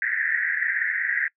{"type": "band-pass noise", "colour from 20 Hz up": "white", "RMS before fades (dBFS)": -25, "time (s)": [0.02, 1.28], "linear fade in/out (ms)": 2, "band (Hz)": [1600, 2000], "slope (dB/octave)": 96, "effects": ["noise-tail reverb RT60 0.1 s tail -23 dB re dry"]}